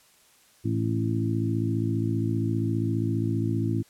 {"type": "harmonic tone with a mistuned harmonic", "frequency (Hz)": 55, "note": "A1", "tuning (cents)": 0, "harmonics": [2, 3, 4, 5, 6], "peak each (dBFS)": [-26, -33, -32, -31, -31], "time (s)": [0.64, 3.83], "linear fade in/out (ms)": 20, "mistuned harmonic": 6, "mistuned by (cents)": 22, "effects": ["white hiss -59 dBFS RMS until 3.89 s", "low-pass 12000 Hz 12 dB/octave"]}